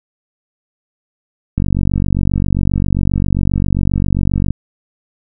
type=click train; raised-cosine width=5 ms; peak=-3 dBFS; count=140; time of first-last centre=1.58-4.506 s; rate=47.5 Hz; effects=none